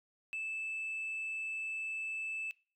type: tone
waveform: sine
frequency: 2629 Hz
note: E7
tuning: 5 cents flat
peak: -34 dBFS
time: 0.33-2.51 s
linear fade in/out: 0 ms
effects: noise-tail reverb RT60 0.4 s tail -23 dB re dry + tanh soft clip ceiling -34 dBFS